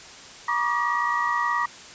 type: tone cluster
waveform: sine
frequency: 956 / 1141 / 1200 / 1910 Hz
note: A#5 / C#6 / D6 / A#6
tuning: +43 / +50 / +37 / +42 cents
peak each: -27 dBFS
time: 0.48-1.66 s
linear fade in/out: 5 ms
effects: white hiss -43 dBFS RMS until 1.94 s + resampled to 16000 Hz